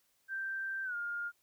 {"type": "tone with pitch glide", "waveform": "sine", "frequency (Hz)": [1568, 1413.2], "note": ["G6", "F6"], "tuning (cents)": [0, 20], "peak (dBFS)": -35, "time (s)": [0.28, 1.32], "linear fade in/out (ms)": 50, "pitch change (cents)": -180, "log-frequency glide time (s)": [0.84, 0.95], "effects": ["white hiss -74 dBFS RMS until 1.42 s"]}